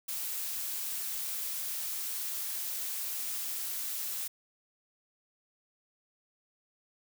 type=noise; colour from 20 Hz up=blue; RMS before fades=-36 dBFS; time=0.08-4.28 s; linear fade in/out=10 ms; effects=none